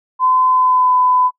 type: tone with pitch glide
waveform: sine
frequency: 1021 to 1004.6 Hz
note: C6 to B5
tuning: -43 to +29 cents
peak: -10 dBFS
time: 0.19-1.31 s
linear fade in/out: 50 ms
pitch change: -28 cents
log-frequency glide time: 0.48-0.94 s
effects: noise-tail reverb RT60 0.1 s tail -23 dB re dry